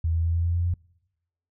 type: tone with pitch steps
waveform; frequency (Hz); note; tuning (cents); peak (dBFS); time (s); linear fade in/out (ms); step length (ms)
sine; 81.8 / 82.7 / 83.62 / 84.54 / 85.47 / 86.41 / 87.37; E2 / E2 / E2 / E2 / F2 / F2 / F2; -13 / +6 / +25 / +44 / -37 / -18 / +1; -21; 0.04-0.74; 5; 100
effects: noise-tail reverb RT60 0.9 s tail -25 dB re dry